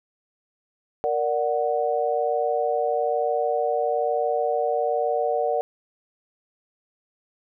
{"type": "chord", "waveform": "sine", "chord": "Bb augmented", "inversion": "none", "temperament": "equal", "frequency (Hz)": [466.2, 587.3, 740], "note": ["Bb4", "D5", "F#5"], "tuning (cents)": [0, 0, 0], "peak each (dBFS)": -25, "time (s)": [1.04, 5.61], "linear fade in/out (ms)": 0, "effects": []}